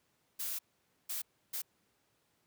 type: noise bursts at uneven times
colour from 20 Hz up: blue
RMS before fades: -38 dBFS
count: 3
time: 0.39-0.59 / 1.09-1.22 / 1.53-1.62 s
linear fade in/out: 10 ms
effects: pink hiss -75 dBFS RMS until 2.46 s + high-pass 100 Hz 12 dB/octave